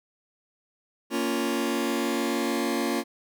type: chord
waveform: sawtooth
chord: Bb minor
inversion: none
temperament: just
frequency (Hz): 233.1 / 279.7 / 349.6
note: Bb3 / Db4 / F4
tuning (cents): 0 / +16 / +2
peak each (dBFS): -25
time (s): 1.1-3.04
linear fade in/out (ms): 50
effects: none